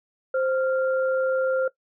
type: tone pair together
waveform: sine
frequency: 523.3 / 1389.8 Hz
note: C5 / F6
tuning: 0 / -9 cents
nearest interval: octave + perfect fourth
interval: 1691 cents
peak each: -21 / -29 dBFS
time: 0.34-1.68 s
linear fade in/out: 5 ms
effects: noise-tail reverb RT60 0.1 s tail -18 dB re dry